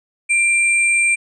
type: tone pair together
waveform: sine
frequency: 2368 / 8439 Hz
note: D7 / C9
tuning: +14 / +14 cents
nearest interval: octave + minor seventh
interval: 2200 cents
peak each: -13 / -21 dBFS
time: 0.29-1.16 s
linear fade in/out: 20 ms
effects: none